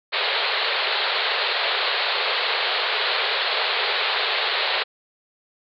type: band-pass noise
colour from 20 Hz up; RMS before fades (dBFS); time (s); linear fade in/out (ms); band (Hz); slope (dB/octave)
white; -23; 0.12-4.84; 20; 390 to 4400; 96
effects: none